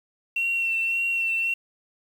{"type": "tone with vibrato", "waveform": "sine", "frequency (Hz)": 2717, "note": "F7", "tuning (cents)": -48, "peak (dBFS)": -21, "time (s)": [0.36, 1.54], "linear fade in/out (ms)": 5, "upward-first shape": "sine", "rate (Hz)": 1.8, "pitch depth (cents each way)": 18, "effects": ["tanh soft clip ceiling -18 dBFS", "8-bit"]}